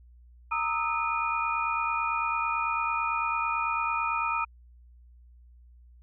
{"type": "tone cluster", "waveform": "sine", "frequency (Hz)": [925, 1236, 1305, 2451], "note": ["A#5", "D#6", "E6", "D#7"], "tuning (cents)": [-14, -12, -18, -27], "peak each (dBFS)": [-31, -33, -30, -32], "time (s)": [0.51, 4.45], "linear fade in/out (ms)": 10, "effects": ["added 60 Hz sine -51 dBFS peak until 6.02 s"]}